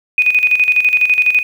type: tone with tremolo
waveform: sine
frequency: 2489 Hz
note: D#7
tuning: in tune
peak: -7 dBFS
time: 0.18-1.43 s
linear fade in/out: 2 ms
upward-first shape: square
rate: 12 Hz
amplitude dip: 65%
effects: 7-bit